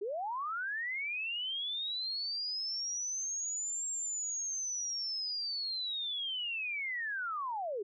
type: linear two-way sweep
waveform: sine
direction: up then down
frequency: 374.8 to 7500 to 374.8 Hz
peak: -34 dBFS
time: 0.01-7.83 s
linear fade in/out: 10 ms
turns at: 3.88 s
effects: none